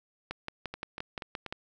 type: two click trains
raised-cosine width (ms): 0.3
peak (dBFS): -19 / -22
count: 8 / 4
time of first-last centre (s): 0.31-1.525 / 0.74-1.463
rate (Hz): 5.76 / 4.15
effects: none